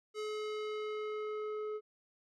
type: tone with low-pass filter sweep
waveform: square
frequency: 426.6 Hz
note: G#4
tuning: 46 cents sharp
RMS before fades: -39 dBFS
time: 0.14-1.81 s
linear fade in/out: 50 ms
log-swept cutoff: 6800 to 990 Hz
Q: 0.94
effects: none